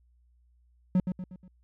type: tone with echo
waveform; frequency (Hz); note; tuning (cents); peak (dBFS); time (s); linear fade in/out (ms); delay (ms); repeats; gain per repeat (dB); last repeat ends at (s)
triangle; 183.4; F#3; -15; -18; 0.95-1; 2; 120; 4; -7; 1.48
effects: added 60 Hz sine -61 dBFS peak until 1.63 s